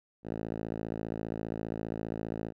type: tone with band-pass filter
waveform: 5% pulse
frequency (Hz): 55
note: A1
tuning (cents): 0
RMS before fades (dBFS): -37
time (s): 0.23-2.53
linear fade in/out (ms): 50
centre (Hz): 220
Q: 0.62
effects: none